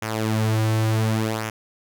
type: tone with flanger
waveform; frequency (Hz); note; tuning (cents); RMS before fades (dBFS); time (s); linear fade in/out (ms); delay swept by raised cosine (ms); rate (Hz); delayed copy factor
sawtooth; 110; A2; 0; -22; 0.02-1.5; 5; 0.23 to 4.93; 0.69; -0.65
effects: none